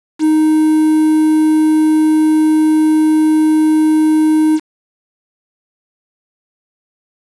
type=tone with quantisation; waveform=triangle; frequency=311.1 Hz; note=D#4; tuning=in tune; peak=-6 dBFS; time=0.19-4.6 s; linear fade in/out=50 ms; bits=5; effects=resampled to 22050 Hz